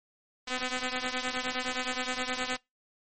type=ring-modulated tone; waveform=5% pulse; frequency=253.7 Hz; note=B3; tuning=47 cents sharp; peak=-16 dBFS; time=0.47-2.57 s; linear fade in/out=10 ms; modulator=1010 Hz; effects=noise-tail reverb RT60 0.2 s tail -24 dB re dry + MP3 32 kbps